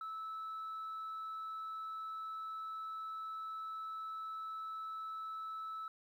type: tone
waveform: sine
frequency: 1308 Hz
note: E6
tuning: 14 cents flat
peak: -39 dBFS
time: 0.01-5.88 s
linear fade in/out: 2 ms
effects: tanh soft clip ceiling -39 dBFS + 12-bit